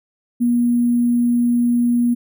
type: tone with sample-and-hold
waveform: sine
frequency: 240 Hz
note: B3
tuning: 49 cents flat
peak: -13 dBFS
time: 0.4-2.15 s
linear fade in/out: 20 ms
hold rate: 11025 Hz
effects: none